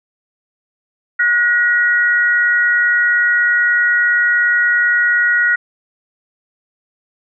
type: tone pair together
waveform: sine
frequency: 1452 / 1901.5 Hz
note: F#6 / A#6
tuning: -33 / +34 cents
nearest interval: perfect fourth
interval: 467 cents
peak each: -13 / -14 dBFS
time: 1.19-5.56 s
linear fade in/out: 10 ms
effects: none